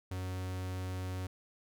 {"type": "tone", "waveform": "45% pulse", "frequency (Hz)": 92.5, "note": "F#2", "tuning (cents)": 0, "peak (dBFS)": -36, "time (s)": [0.11, 1.27], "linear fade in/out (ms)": 5, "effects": []}